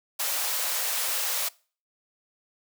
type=high-pass noise; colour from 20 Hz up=white; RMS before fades=-28 dBFS; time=0.19-1.49 s; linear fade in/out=10 ms; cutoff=470 Hz; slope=96 dB/octave; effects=noise-tail reverb RT60 0.4 s tail -23 dB re dry